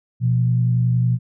sine tone pair together, 122.2 / 173.01 Hz, B2 / F3, -18 / -16 cents, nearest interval tritone, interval 602 cents, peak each -15 / -24 dBFS, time 0.2-1.19 s, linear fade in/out 50 ms, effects none

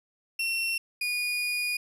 35% pulse tone pair in turn, 2718 / 2450 Hz, F7 / D#7, -48 / -27 cents, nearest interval major second, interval 179 cents, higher first, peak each -25 dBFS, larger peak neither, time 0.39-0.78 / 1.01-1.77 s, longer second, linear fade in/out 5 ms, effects resampled to 32000 Hz

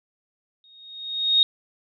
sine tone with exponential growth, 3729 Hz, A#7, in tune, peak -12 dBFS, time 0.64-1.43 s, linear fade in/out 1 ms, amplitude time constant 170 ms, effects none

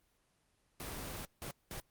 pink noise bursts at uneven times, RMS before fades -43 dBFS, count 3, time 0.8-1.25 / 1.42-1.51 / 1.71-1.8 s, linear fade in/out 0 ms, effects pink hiss -75 dBFS RMS until 1.9 s + Opus 24 kbps

